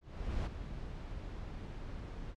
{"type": "noise with ADSR envelope", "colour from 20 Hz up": "brown", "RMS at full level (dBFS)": -34, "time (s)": [0.01, 2.35], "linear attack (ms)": 450, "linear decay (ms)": 17, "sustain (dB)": -9, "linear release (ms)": 48, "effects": ["low-pass 5000 Hz 12 dB/octave", "MP3 96 kbps"]}